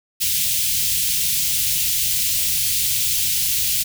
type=band-stop noise; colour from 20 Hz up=white; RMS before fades=-20 dBFS; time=0.2-3.84 s; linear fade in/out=20 ms; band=160 to 2600 Hz; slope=24 dB/octave; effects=none